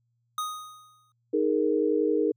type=tone with exponential decay; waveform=square; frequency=1244.5 Hz; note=D#6; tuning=in tune; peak=-27 dBFS; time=0.38-1.12 s; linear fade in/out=2 ms; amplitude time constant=160 ms
type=chord; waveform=sine; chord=D# suspended fourth; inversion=none; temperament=equal; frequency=311.1 / 415.3 / 466.2 Hz; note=D#4 / G#4 / A#4; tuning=0 / 0 / 0 cents; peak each=-26 dBFS; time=1.33-2.32 s; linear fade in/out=10 ms
effects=added 118 Hz sine -70 dBFS peak until 2.36 s